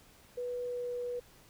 sine tone with pitch glide, 490.8 to 488 Hz, B4 to B4, -11 to -21 cents, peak -34 dBFS, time 0.37-1.2 s, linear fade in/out 10 ms, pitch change -10 cents, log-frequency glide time 0.63-0.9 s, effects pink hiss -60 dBFS RMS until 1.49 s

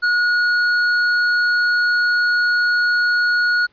sine tone with tanh clipping, 1451 Hz, F#6, 34 cents flat, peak -16 dBFS, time 0.02-3.67 s, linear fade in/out 20 ms, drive 12 dB, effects pink hiss -58 dBFS RMS until 3.72 s + resampled to 11025 Hz

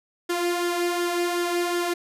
sawtooth tone with flanger, 349.2 Hz, F4, in tune, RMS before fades -25 dBFS, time 0.29-1.94 s, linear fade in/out 10 ms, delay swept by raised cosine 0.58 to 2.48 ms, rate 2.7 Hz, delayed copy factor +0.5, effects resampled to 32000 Hz

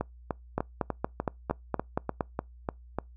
two click trains, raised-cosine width 1 ms, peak -13 / -15 dBFS, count 8 / 11, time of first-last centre 0.58-2.208 / 0.01-2.986 s, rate 4.3 / 3.36 Hz, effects noise-tail reverb RT60 0.2 s tail -26 dB re dry + added 60 Hz sine -48 dBFS peak until 3.16 s

